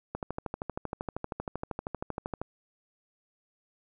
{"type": "click train", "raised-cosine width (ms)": 1, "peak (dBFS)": -19, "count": 30, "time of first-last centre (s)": [0.15, 2.416], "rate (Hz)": 12.8, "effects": []}